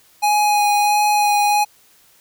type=tone with vibrato; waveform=square; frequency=830.6 Hz; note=G#5; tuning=in tune; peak=-14 dBFS; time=0.22-1.65 s; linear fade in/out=20 ms; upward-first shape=sine; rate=1.5 Hz; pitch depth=13 cents each way; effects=white hiss -53 dBFS RMS until 2.2 s